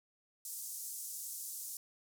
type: band-pass noise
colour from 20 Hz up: white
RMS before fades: -44 dBFS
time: 0.45-1.77 s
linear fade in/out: 2 ms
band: 6100 to 14000 Hz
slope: 24 dB/octave
effects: none